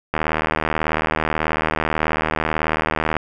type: click train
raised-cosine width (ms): 0.5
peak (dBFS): -4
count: 238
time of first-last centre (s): 0.14-3.167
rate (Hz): 78.3
effects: none